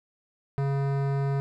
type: tone with hard clipping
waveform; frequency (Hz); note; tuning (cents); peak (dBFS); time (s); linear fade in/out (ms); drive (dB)
sine; 138.59; C#3; 0; -26; 0.58-1.4; 0; 17
effects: none